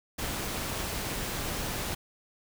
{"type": "noise with amplitude modulation", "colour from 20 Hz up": "pink", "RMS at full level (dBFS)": -32, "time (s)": [0.18, 1.95], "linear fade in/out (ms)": 10, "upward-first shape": "sine", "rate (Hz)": 201, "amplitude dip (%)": 35, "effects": []}